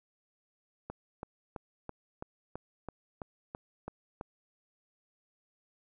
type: click train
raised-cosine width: 1 ms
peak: -25 dBFS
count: 11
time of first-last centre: 0.9-4.211 s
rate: 3.02 Hz
effects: none